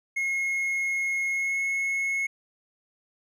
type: tone with pitch glide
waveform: triangle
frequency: 2162 to 2180 Hz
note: C#7 to C#7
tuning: -44 to -29 cents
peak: -23 dBFS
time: 0.16-2.27 s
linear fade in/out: 10 ms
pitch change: +15 cents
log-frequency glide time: 1.29-1.6 s
effects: none